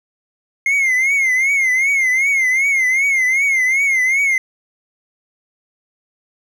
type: tone with vibrato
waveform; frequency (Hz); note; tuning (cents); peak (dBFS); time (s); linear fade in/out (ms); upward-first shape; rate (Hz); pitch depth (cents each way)
triangle; 2124; C7; +25; -11; 0.66-4.38; 2; triangle; 2.6; 120
effects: none